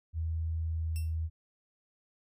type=tone with pitch glide; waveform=sine; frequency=81.1 to 80.59 Hz; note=E2 to E2; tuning=-28 to -39 cents; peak=-30 dBFS; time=0.13-1.3 s; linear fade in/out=50 ms; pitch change=-11 cents; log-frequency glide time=0.69-1.01 s
type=tone with exponential decay; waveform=10% pulse; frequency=2700 Hz; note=E7; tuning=41 cents sharp; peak=-34 dBFS; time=0.96-1.16 s; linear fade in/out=0 ms; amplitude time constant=43 ms
effects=none